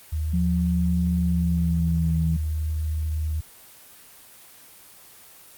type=tone; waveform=sine; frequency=77.78 Hz; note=D#2; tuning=in tune; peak=-23 dBFS; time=0.12-3.41 s; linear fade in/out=10 ms
type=tone with pitch glide; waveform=sine; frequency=175.7 to 162.05 Hz; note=F3 to E3; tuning=+11 to -29 cents; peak=-21 dBFS; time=0.33-2.37 s; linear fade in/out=10 ms; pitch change=-140 cents; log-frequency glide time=1.2-2.14 s
effects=white hiss -48 dBFS RMS until 5.57 s + Opus 24 kbps